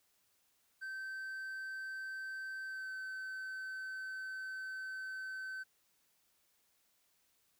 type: tone with pitch glide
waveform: triangle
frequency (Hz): 1549 to 1533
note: G6 to G6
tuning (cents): -21 to -39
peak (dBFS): -39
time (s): 0.81-5.64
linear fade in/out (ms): 20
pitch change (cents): -18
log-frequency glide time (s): 2.66-2.91
effects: white hiss -75 dBFS RMS until 7.59 s